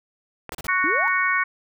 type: clicks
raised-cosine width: 0.5 ms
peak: -18 dBFS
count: 2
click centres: 0.493 / 0.521 s
type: noise bursts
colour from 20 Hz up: pink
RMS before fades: -34 dBFS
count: 3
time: 0.52-0.67 s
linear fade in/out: 2 ms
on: 28 ms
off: 33 ms
type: harmonic tone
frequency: 370 Hz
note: F#4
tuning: in tune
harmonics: 3 / 4 / 5 / 6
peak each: -24 / -24 / -24 / -24 dBFS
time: 0.68-1.44 s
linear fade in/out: 10 ms
type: exponential sweep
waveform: sine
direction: up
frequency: 280 to 969 Hz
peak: -26 dBFS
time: 0.84-1.08 s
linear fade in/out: 0 ms
effects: none